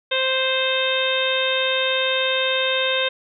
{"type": "harmonic tone", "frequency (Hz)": 523.3, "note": "C5", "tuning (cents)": 0, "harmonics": [1, 2, 3, 4, 5, 6, 7], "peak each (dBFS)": [-23, -30, -27, -30, -26, -28, -24], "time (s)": [0.11, 3.09], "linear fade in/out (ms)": 10, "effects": []}